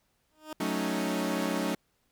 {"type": "tone with exponential growth", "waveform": "15% pulse", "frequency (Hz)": 309.5, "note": "D#4", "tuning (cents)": -9, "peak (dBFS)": -28, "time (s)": [0.31, 0.53], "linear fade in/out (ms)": 2, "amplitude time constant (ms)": 46}
{"type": "chord", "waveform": "sawtooth", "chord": "D# half-diminished seventh", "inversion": "first", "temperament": "equal", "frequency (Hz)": [185, 220, 277.2, 311.1], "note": ["F#3", "A3", "C#4", "D#4"], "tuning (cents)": [0, 0, 0, 0], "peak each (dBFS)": -30, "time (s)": [0.6, 1.75], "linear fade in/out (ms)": 5}
{"effects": ["pink hiss -73 dBFS RMS until 2.11 s"]}